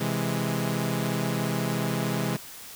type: chord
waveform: sawtooth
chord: C augmented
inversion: none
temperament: equal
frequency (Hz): 130.81 / 164.81 / 207.7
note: C3 / E3 / G#3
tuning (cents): 0 / 0 / 0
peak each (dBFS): -26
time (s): 0-2.37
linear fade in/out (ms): 10
effects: white hiss -43 dBFS RMS until 2.75 s